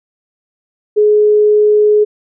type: tone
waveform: sine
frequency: 421.1 Hz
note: G#4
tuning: 24 cents sharp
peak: -6 dBFS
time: 0.96-2.05 s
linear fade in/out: 20 ms
effects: none